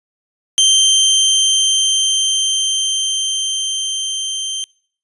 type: tone with level ramp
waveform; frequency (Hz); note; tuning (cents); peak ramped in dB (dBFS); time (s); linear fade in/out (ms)
25% pulse; 3136; G7; 0; -5 to -17; 0.58-4.64; 0
effects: noise-tail reverb RT60 0.6 s tail -26 dB re dry + resampled to 24000 Hz